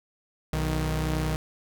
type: tone pair together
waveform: sawtooth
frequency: 61.95 / 156.1 Hz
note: B1 / D#3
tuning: +6 / +6 cents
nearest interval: octave + major third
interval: 1600 cents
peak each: -24 / -24 dBFS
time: 0.53-1.36 s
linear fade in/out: 0 ms
effects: none